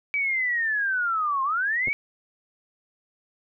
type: linear two-way sweep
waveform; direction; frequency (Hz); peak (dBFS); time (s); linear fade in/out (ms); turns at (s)
sine; down then up; 2300 to 1046.5 to 2300; -22; 0.14-1.93; 0; 1.43
type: clicks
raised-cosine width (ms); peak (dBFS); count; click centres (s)
2; -24; 2; 1.874 / 1.882
effects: none